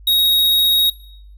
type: tone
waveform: square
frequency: 3777 Hz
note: A#7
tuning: 22 cents sharp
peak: -13 dBFS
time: 0.07-0.9 s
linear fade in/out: 5 ms
effects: noise-tail reverb RT60 0.7 s tail -20 dB re dry + added 50 Hz sine -38 dBFS peak until 1.37 s